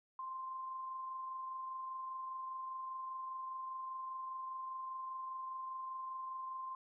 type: tone with amplitude modulation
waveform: sine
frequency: 1046.5 Hz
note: C6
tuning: in tune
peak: -40 dBFS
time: 0.19-6.75 s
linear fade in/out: 2 ms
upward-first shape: sine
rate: 25 Hz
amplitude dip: 25%
effects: none